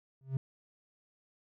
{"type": "tone with exponential growth", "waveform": "triangle", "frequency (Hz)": 133.5, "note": "C3", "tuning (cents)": 35, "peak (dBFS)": -23, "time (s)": [0.21, 0.37], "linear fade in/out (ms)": 2, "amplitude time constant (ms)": 34, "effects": ["tanh soft clip ceiling -20 dBFS"]}